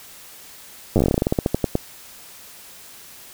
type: slowing click train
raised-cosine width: 2 ms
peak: -4 dBFS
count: 20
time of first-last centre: 0.96-1.754 s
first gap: 9 ms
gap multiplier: 1.15
effects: white hiss -43 dBFS RMS until 3.33 s